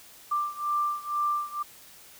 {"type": "beating tone pair", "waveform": "sine", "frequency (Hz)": [1182, 1184.1], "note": ["D6", "D6"], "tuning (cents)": [11, 14], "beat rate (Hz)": 2.1, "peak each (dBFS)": [-28, -30], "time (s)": [0.31, 1.63], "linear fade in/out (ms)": 10, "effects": ["white hiss -51 dBFS RMS until 2.19 s"]}